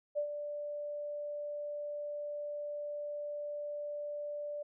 sine tone with ADSR envelope, 587.3 Hz, D5, in tune, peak -29 dBFS, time 0.15-4.63 s, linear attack 29 ms, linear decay 88 ms, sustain -8 dB, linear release 9 ms, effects none

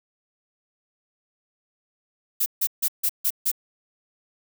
violet noise bursts, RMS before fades -22 dBFS, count 6, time 2.4-3.516 s, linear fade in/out 10 ms, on 61 ms, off 150 ms, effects none

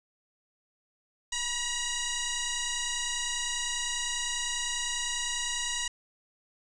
sine tone with frequency modulation, 1935 Hz, B6, 36 cents flat, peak -29 dBFS, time 1.32-5.88 s, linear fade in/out 5 ms, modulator 960 Hz, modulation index 6.3, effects none

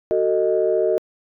sine chord, D# diminished, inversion first, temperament just, 373.4 / 448 / 622.3 Hz, F#4 / A4 / D#5, +16 / +31 / 0 cents, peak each -20 dBFS, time 0.11-0.98 s, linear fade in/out 0 ms, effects tanh soft clip ceiling -7 dBFS

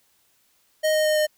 square tone with pitch steps, 622.3 / 618.4 / 614.4 / 610.6 Hz, D#5 / D#5 / D#5 / D#5, 0 / -11 / -22 / -33 cents, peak -19 dBFS, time 0.83-1.27 s, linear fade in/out 20 ms, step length 110 ms, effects white hiss -64 dBFS RMS until 1.37 s

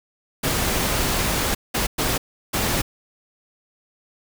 pink noise bursts at uneven times, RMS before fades -22 dBFS, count 4, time 0.43-1.55 / 1.74-1.87 / 1.98-2.18 / 2.53-2.82 s, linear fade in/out 10 ms, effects none

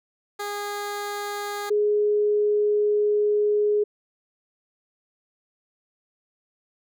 15% pulse / sine tone pair in turn, 410 / 417.4 Hz, G#4 / G#4, -22 / +9 cents, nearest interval unison, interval 31 cents, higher second, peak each -22 / -18 dBFS, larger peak second, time 0.39-1.7 / 1.7-3.84 s, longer second, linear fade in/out 10 ms, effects none

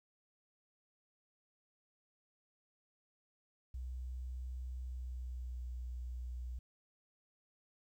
sine tone with pitch glide, 62.9 to 61.36 Hz, B1 to B1, +32 to -11 cents, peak -40 dBFS, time 3.74-6.59 s, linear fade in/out 5 ms, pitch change -43 cents, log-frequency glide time 4.81-5.67 s, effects 12-bit

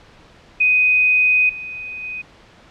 sine tone with level steps, 2500 Hz, D#7, 8 cents sharp, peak -11 / -27 / -25 dBFS, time 0.6-2.22 s, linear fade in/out 10 ms, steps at 1.49 / 2.03 s, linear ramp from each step 5 ms, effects pink hiss -47 dBFS RMS until 2.7 s + low-pass 4000 Hz 12 dB/octave

